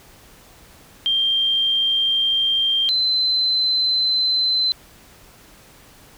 sine tone pair in turn, 3178 / 4061 Hz, G7 / B7, +23 / +48 cents, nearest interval major third, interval 425 cents, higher second, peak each -16 dBFS, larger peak neither, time 1.06-2.89 / 2.89-4.72 s, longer neither, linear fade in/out 0 ms, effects pink hiss -48 dBFS RMS until 6.17 s

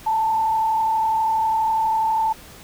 sine tone with frequency modulation, 885 Hz, A5, 10 cents sharp, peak -17 dBFS, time 0.06-2.33 s, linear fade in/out 10 ms, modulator 32.2 Hz, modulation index 0.61, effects pink hiss -43 dBFS RMS until 2.63 s

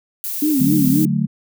violet noise, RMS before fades -25 dBFS, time 0.24-1.05 s, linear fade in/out 0 ms
sine tone with vibrato, 281.7 Hz, C#4, 28 cents sharp, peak -14 dBFS, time 0.42-1.06 s, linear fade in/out 5 ms, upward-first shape sine, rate 3.8 Hz, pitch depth 170 cents each way
sine chord, D major, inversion none, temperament equal, 146.83 / 185 / 220 Hz, D3 / F#3 / A3, 0 / 0 / 0 cents, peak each -20 dBFS, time 0.59-1.27 s, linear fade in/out 20 ms
effects none

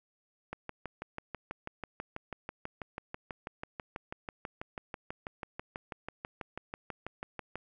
click train, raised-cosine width 0.5 ms, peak -23 dBFS, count 44, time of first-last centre 0.53-7.556 s, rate 6.12 Hz, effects none

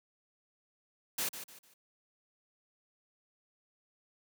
white noise with echo, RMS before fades -34 dBFS, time 1.18-1.29 s, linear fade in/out 5 ms, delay 150 ms, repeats 3, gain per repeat -10 dB, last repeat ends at 1.74 s, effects high-pass 150 Hz 12 dB/octave

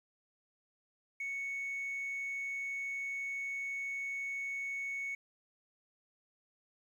sine tone, 2217 Hz, C#7, in tune, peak -34 dBFS, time 1.2-5.15 s, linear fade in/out 5 ms, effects tanh soft clip ceiling -34 dBFS + 11-bit

